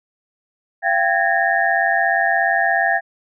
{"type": "tone cluster", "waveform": "sine", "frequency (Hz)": [682, 779, 1661, 1827], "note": ["F5", "G5", "G#6", "A#6"], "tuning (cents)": [-41, -11, 0, -35], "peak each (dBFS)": -20, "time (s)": [0.82, 3.01], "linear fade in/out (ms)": 50, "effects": []}